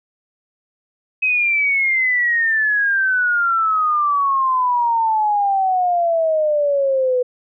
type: exponential sweep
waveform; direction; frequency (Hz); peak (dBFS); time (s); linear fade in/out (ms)
sine; down; 2552 to 493.9; -14; 1.22-7.23; 10
effects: none